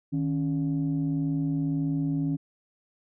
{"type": "tone pair together", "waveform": "sine", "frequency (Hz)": [155.42, 277.2], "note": ["D#3", "C#4"], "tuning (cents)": [-2, 0], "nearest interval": "minor seventh", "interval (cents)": 1002, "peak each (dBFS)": -26, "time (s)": [0.12, 2.37], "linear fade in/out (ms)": 20, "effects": ["tanh soft clip ceiling -19 dBFS"]}